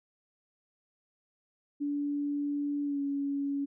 sine tone with pitch glide, 288.3 to 280.9 Hz, D4 to C#4, -32 to +23 cents, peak -29 dBFS, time 1.8-3.66 s, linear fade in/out 20 ms, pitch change -45 cents, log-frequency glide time 2.84-3 s, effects none

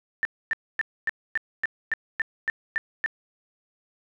sine tone bursts, 1787 Hz, A6, 26 cents sharp, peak -21 dBFS, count 11, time 0.23-3.061 s, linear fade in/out 0 ms, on 21 ms, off 260 ms, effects none

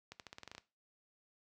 accelerating click train, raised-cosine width 0.2 ms, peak -30 dBFS, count 10, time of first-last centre 0.12-0.581 s, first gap 78 ms, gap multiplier 0.89, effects noise-tail reverb RT60 0.3 s tail -18 dB re dry + high-pass 60 Hz 12 dB/octave

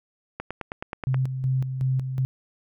click train, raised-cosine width 0.5 ms, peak -16 dBFS, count 8, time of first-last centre 0.4-1.144 s, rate 9.41 Hz
sine tone with tremolo, 130.81 Hz, C3, in tune, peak -20 dBFS, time 1.07-2.25 s, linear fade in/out 0 ms, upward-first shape square, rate 2.7 Hz, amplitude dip 55%
effects none

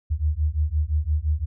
sine beating tone pair, 73.42 / 79.22 Hz, D2 / D#2, 0 / +32 cents, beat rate 5.8 Hz, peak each -23 dBFS, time 0.1-1.46 s, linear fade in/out 20 ms, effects none

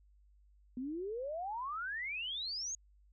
sine exponential sweep, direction up, 242.6 to 6750 Hz, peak -37 dBFS, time 0.77-2.75 s, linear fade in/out 2 ms, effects added 50 Hz sine -62 dBFS peak until 3.12 s

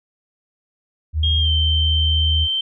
sine tone, 77.78 Hz, D#2, in tune, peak -16 dBFS, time 1.13-2.48 s, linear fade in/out 50 ms
sine tone with pitch glide, 3241 to 3116 Hz, G#7 to G7, -43 to -11 cents, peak -18 dBFS, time 1.23-2.61 s, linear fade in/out 5 ms, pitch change -68 cents, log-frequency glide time 1.38-1.5 s
effects none

